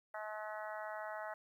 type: harmonic tone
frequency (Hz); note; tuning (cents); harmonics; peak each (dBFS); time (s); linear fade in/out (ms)
213.8; A3; -49; 3 / 4 / 5 / 6 / 7 / 8 / 9; -45 / -47 / -52 / -51 / -50 / -55 / -53; 0.14-1.34; 5
effects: 12-bit